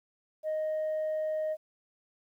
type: tone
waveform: sine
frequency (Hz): 622.3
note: D#5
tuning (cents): 0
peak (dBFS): -27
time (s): 0.43-1.57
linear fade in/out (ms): 50
effects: tanh soft clip ceiling -27 dBFS + 11-bit